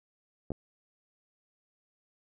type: clicks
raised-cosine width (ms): 2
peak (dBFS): -22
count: 2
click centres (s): 0.505 / 0.518
effects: none